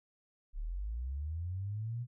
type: linear sweep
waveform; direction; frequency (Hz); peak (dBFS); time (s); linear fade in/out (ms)
sine; up; 32.7 to 123.7; -35; 0.53-2.07; 50
effects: none